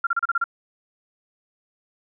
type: tone bursts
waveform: sine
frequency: 1383 Hz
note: F6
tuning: 17 cents flat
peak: -18 dBFS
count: 7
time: 0.04-0.441 s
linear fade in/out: 5 ms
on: 29 ms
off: 33 ms
effects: none